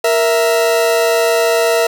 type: tone pair together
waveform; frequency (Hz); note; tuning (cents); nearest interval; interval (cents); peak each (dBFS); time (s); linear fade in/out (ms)
40% pulse; 466.9 / 659.3; A#4 / E5; +3 / 0; tritone; 597; -13; 0.04-1.87; 5
effects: none